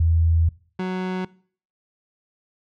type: tone pair in turn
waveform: sine / 30% pulse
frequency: 82.41 / 185 Hz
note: E2 / F#3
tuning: 0 / 0 cents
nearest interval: octave + major second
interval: 1400 cents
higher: second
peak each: -15 / -21 dBFS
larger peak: first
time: 0-0.49 / 0.79-1.25 s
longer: first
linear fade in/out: 5 ms
effects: noise-tail reverb RT60 0.5 s tail -22 dB re dry + low-pass 3000 Hz 12 dB/octave